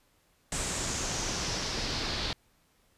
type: noise with low-pass filter sweep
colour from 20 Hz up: pink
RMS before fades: -33 dBFS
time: 0.52-2.33 s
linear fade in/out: 2 ms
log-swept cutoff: 8100 to 4200 Hz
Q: 3.3
effects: pink hiss -68 dBFS RMS until 2.97 s + resampled to 32000 Hz